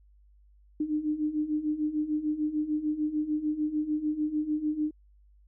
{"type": "beating tone pair", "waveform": "sine", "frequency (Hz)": [299.4, 306.1], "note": ["D4", "D#4"], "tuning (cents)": [33, -28], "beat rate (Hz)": 6.7, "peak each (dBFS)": [-32, -28], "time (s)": [0.8, 4.91], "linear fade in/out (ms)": 5, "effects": ["added 50 Hz sine -56 dBFS peak until 5.47 s"]}